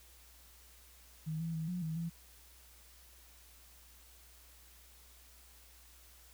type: tone with pitch steps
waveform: sine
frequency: 157.5 / 165 / 160.2 / 178.9 / 159.8 / 167.3 Hz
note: D#3 / E3 / E3 / F3 / D#3 / E3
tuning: +21 / +2 / -49 / +42 / +47 / +26 cents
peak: -35 dBFS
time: 1.26-2.1 s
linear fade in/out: 20 ms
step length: 140 ms
effects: added 60 Hz sine -61 dBFS peak until 6.33 s + white hiss -61 dBFS RMS until 6.33 s